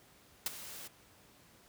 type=noise with ADSR envelope; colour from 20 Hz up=white; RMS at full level=-31 dBFS; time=0.46-0.88 s; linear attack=3 ms; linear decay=20 ms; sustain=-16 dB; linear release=10 ms; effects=pink hiss -62 dBFS RMS until 1.68 s + high-pass 60 Hz 12 dB/octave